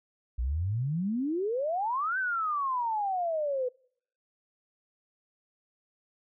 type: exponential two-way sweep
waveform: sine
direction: up then down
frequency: 56.2 to 1568 to 490.4 Hz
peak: -27 dBFS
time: 0.38-3.69 s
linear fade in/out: 10 ms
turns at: 2.18 s
effects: noise-tail reverb RT60 0.6 s tail -26 dB re dry